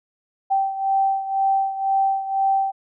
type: beating tone pair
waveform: sine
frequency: 778 / 780 Hz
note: G5 / G5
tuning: -13 / -9 cents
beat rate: 2 Hz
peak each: -19 / -24 dBFS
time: 0.5-2.72 s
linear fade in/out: 20 ms
effects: none